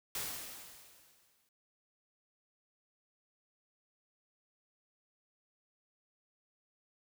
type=noise with exponential decay; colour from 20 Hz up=white; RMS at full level=-37 dBFS; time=0.15-1.49 s; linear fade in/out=2 ms; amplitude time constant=290 ms; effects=none